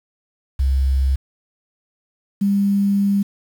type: tone pair in turn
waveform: sine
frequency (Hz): 66.7 / 199.87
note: C2 / G3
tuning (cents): +34 / +34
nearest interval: octave + perfect fifth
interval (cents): 1900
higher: second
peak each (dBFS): -14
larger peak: neither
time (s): 0.59-1.16 / 2.41-3.23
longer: second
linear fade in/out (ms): 10
effects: 7-bit